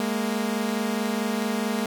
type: tone pair together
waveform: sawtooth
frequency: 207.7 / 232.3 Hz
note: G#3 / A#3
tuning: 0 / -6 cents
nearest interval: major second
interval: 194 cents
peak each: -23 dBFS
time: 0-1.86 s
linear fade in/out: 2 ms
effects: none